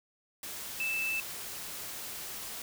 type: tone in noise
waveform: sine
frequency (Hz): 2637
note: E7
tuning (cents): 0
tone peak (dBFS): -30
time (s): 0.8-1.2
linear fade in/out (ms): 2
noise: white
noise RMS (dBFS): -41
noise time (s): 0.43-2.62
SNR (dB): +8
effects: none